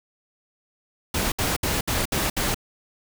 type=noise bursts; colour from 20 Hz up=pink; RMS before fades=-24 dBFS; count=6; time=1.14-2.545 s; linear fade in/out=5 ms; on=180 ms; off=65 ms; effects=none